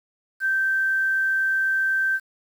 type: tone with quantisation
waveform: sine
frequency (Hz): 1558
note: G6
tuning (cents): -11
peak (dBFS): -19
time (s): 0.4-2.2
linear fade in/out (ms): 50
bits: 8
effects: none